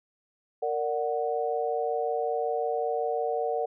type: chord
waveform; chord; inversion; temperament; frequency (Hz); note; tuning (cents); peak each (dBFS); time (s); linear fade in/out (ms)
sine; Bb augmented; none; equal with one note detuned; 461.9 / 587.3 / 740; Bb4 / D5 / F#5; -16 / 0 / 0; -29 / -32 / -30; 0.62-3.66; 10
effects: none